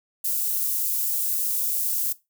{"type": "high-pass noise", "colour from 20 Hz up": "white", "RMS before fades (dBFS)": -25, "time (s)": [0.24, 2.13], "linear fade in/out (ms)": 10, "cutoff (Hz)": 11000, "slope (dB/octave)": 12, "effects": ["noise-tail reverb RT60 0.2 s tail -17 dB re dry"]}